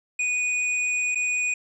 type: tone with dropouts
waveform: square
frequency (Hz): 2473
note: D#7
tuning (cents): -11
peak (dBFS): -23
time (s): 0.19-1.54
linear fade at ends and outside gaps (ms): 5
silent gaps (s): 1.148-1.155
effects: resampled to 24000 Hz